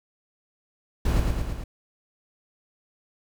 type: noise with echo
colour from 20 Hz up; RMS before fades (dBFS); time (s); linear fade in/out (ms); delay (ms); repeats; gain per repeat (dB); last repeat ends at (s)
brown; -22; 1.05-1.2; 5; 110; 4; -3; 1.64
effects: none